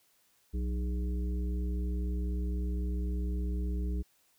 harmonic tone with a mistuned harmonic, 61.74 Hz, B1, in tune, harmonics 1 / 3 / 5 / 7, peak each -30 / -40 / -44 / -47 dBFS, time 0.53-4.03 s, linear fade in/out 20 ms, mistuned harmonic 7, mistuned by -80 cents, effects white hiss -69 dBFS RMS until 4.38 s

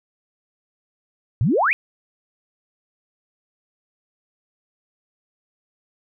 sine exponential sweep, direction up, 98.5 to 2606 Hz, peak -15 dBFS, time 1.41-1.73 s, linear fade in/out 0 ms, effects none

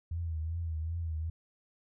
sine tone with vibrato, 81.7 Hz, E2, 15 cents flat, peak -32 dBFS, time 0.11-1.3 s, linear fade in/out 5 ms, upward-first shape triangle, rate 2.6 Hz, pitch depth 85 cents each way, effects none

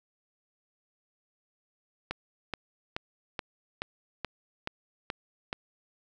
click train, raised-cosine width 0.3 ms, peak -16 dBFS, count 9, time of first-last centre 2.11-5.529 s, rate 2.34 Hz, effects none

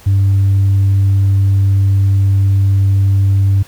sine tone, 98 Hz, G2, in tune, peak -6 dBFS, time 0.06-3.63 s, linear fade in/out 10 ms, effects tanh soft clip ceiling -6 dBFS + pink hiss -41 dBFS RMS until 3.67 s

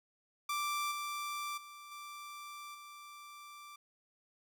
sawtooth tone with level steps, 1174.7 Hz, D6, in tune, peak -30 / -34 / -46 / -42 / -46 dBFS, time 0.49-3.76 s, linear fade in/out 5 ms, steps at 0.91 / 1.57 / 1.91 / 2.74 s, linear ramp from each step 10 ms, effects none

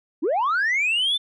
sine linear sweep, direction up, 261.6 to 3588 Hz, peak -17 dBFS, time 0.22-1.18 s, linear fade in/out 20 ms, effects tanh soft clip ceiling -17 dBFS

